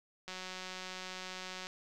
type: click train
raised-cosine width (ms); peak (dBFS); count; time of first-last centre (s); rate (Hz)
0.2; -26; 258; 0.28-1.669; 185
effects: none